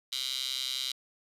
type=tone with high-pass filter; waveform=15% pulse; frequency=130.81 Hz; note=C3; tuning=in tune; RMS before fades=-34 dBFS; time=0.12-0.92 s; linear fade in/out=5 ms; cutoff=3700 Hz; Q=4.8; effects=resampled to 32000 Hz